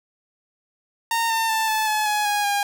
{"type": "tone with pitch steps", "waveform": "sawtooth", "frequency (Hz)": [919, 902.7, 886.7, 870.9, 855.5, 840.3, 825.4, 810.7], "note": ["A#5", "A5", "A5", "A5", "A5", "G#5", "G#5", "G#5"], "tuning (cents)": [-25, 44, 13, -18, -49, 20, -11, -42], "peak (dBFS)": -16, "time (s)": [1.11, 2.63], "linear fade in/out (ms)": 2, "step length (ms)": 190, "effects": []}